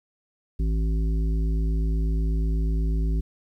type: harmonic tone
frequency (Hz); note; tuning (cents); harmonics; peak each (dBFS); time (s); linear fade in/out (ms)
54.1; A1; -29; 1 / 3 / 5 / 7; -21 / -31 / -37 / -41; 0.59-3.21; 10
effects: 10-bit